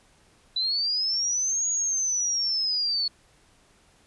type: linear two-way sweep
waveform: sine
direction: up then down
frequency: 3951 to 6760 to 4380 Hz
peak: -23 dBFS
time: 0.56-3.08 s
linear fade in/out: 5 ms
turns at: 1.69 s
effects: pink hiss -60 dBFS RMS until 4.06 s + resampled to 24000 Hz